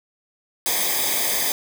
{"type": "noise with comb filter", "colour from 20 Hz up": "white", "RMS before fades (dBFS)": -22, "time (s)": [0.66, 1.52], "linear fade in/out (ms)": 0, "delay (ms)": 0.71, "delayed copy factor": -0.85, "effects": []}